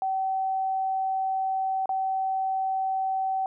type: tone with dropouts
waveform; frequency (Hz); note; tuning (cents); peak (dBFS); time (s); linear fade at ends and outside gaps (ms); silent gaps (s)
sine; 765; G5; -42; -24; 0.02-3.46; 1; 1.858-1.892
effects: none